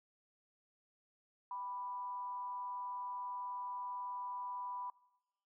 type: tone with frequency modulation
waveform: sine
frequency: 987.8 Hz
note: B5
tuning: in tune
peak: -40 dBFS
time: 1.51-4.9 s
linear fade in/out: 2 ms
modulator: 194 Hz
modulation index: 0.3
effects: noise-tail reverb RT60 0.9 s tail -21 dB re dry